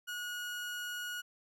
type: tone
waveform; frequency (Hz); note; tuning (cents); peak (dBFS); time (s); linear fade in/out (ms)
30% pulse; 1451; F#6; -34; -35; 0.07-1.22; 20
effects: none